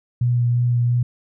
sine tone with vibrato, 121.1 Hz, B2, 34 cents flat, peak -15 dBFS, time 0.21-1.03 s, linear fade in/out 5 ms, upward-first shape sine, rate 2.9 Hz, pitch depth 13 cents each way, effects none

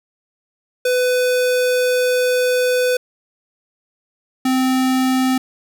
square tone pair in turn, 500 / 259.3 Hz, B4 / C4, +21 / -15 cents, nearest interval major seventh, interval 1136 cents, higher first, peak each -15 dBFS, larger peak neither, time 0.85-2.97 / 4.45-5.38 s, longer first, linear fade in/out 5 ms, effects none

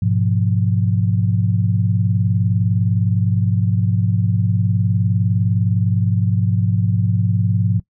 sine chord, F diminished, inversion first, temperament equal, 103.83 / 123.47 / 174.61 Hz, Ab2 / Cb3 / F3, 0 / 0 / 0 cents, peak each -16 / -21 / -20 dBFS, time 0.02-7.8 s, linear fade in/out 5 ms, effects noise-tail reverb RT60 0.1 s tail -20 dB re dry

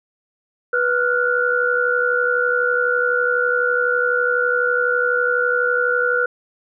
sine tone cluster, 490.8 / 1399 / 1471 Hz, B4 / F6 / F#6, -11 / +3 / -11 cents, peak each -20 dBFS, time 0.73-6.26 s, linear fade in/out 5 ms, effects none

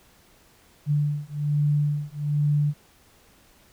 sine beating tone pair, 146.5 / 147.7 Hz, D3 / D3, -4 / +10 cents, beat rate 1.2 Hz, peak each -24 dBFS, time 0.86-2.74 s, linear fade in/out 50 ms, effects pink hiss -57 dBFS RMS until 3.72 s

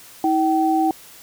sine tone pair together, 320.8 / 768.3 Hz, E4 / G5, -47 / -35 cents, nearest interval octave + minor third, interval 1512 cents, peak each -18 / -18 dBFS, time 0.24-0.91 s, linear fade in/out 2 ms, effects white hiss -44 dBFS RMS until 1.22 s

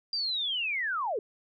sine linear sweep, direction down, 4800 to 378.2 Hz, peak -28 dBFS, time 0.13-1.19 s, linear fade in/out 2 ms, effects none

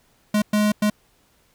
square tone bursts at uneven times, 210 Hz, G#3, 19 cents sharp, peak -17 dBFS, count 3, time 0.34-0.42 / 0.53-0.72 / 0.82-0.9 s, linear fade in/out 5 ms, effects pink hiss -61 dBFS RMS until 1.54 s

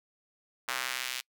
square tone with high-pass filter sweep, 63.4 Hz, B1, 46 cents sharp, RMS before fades -35 dBFS, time 0.68-1.21 s, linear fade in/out 5 ms, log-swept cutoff 1300 to 2800 Hz, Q 1.1, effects noise-tail reverb RT60 0.1 s tail -26 dB re dry

